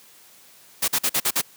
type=noise bursts; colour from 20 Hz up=white; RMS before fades=-21 dBFS; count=6; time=0.82-1.416 s; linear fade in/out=10 ms; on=61 ms; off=46 ms; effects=white hiss -51 dBFS RMS until 1.56 s + high-pass 100 Hz 12 dB/octave